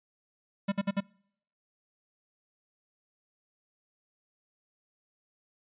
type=tone bursts; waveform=square; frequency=198.7 Hz; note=G3; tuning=24 cents sharp; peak=-26 dBFS; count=4; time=0.68-1.006 s; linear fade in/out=10 ms; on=41 ms; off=54 ms; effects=noise-tail reverb RT60 0.7 s tail -26 dB re dry + resampled to 8000 Hz